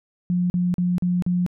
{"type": "tone bursts", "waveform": "sine", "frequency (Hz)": 178.1, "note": "F3", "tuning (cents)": 34, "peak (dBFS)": -18, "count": 5, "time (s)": [0.3, 1.464], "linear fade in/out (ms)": 0, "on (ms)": 200, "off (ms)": 41, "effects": []}